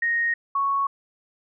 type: tone pair in turn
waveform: sine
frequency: 1864.7 / 1108.8 Hz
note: A#6 / C#6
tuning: 0 / 0 cents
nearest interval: major sixth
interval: 900 cents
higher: first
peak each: -20 / -20 dBFS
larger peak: neither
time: 0.02-0.34 / 0.55-0.87 s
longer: neither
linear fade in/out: 5 ms
effects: none